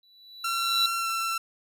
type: tone with exponential growth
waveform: triangle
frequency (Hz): 3951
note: B7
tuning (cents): 0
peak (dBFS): -18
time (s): 0.03-0.86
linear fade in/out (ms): 2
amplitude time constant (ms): 180
type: tone with pitch glide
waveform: sawtooth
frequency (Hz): 1361 to 1345.4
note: F6 to E6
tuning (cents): -45 to +35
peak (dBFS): -23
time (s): 0.44-1.38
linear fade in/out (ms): 5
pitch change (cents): -20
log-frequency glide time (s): 0.98-1.06
effects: none